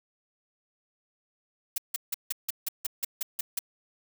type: noise bursts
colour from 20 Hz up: blue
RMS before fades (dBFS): -29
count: 11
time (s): 1.76-3.591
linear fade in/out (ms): 5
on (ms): 21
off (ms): 160
effects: none

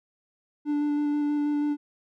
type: tone with vibrato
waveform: triangle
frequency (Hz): 293.7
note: D4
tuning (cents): 0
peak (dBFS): -21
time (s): 0.65-1.77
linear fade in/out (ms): 50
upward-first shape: square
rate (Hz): 6.2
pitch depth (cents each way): 9
effects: none

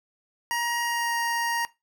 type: tone with pitch glide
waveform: 25% pulse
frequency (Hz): 946 to 936.8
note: A#5 to A#5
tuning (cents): +25 to +8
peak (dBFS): -21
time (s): 0.51-1.65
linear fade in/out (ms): 0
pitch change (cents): -17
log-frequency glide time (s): 0.83-1.16
effects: noise-tail reverb RT60 0.2 s tail -18 dB re dry

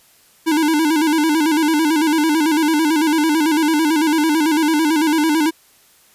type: tone with vibrato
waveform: square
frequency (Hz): 310.7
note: D#4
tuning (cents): -2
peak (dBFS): -14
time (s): 0.46-5.51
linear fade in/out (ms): 20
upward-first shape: square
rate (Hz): 9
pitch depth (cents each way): 78
effects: white hiss -52 dBFS RMS until 6.14 s + resampled to 32000 Hz

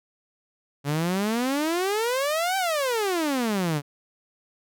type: exponential two-way sweep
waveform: sawtooth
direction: up then down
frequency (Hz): 138.59 to 784 to 138.59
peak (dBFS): -19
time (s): 0.84-3.82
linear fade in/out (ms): 50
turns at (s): 2.57
effects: none

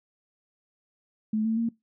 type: tone with pitch steps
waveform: sine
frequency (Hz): 216.4 / 223.3 / 230.3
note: A3 / A3 / A#3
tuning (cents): -29 / +26 / -21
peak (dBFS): -23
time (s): 1.33-1.69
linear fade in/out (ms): 5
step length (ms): 120
effects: noise-tail reverb RT60 0.2 s tail -23 dB re dry

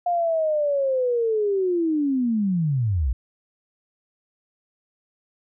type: linear sweep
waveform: sine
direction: down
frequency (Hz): 711 to 54.1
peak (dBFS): -19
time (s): 0.06-3.13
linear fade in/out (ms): 5
effects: none

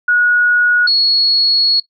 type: tone pair in turn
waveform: sine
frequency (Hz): 1455 / 4345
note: F#6 / C#8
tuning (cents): -29 / -35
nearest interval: octave + perfect fifth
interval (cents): 1894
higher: second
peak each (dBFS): -9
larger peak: neither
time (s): 0.08-0.87 / 0.87-1.8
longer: second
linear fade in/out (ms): 5
effects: noise-tail reverb RT60 0.1 s tail -17 dB re dry

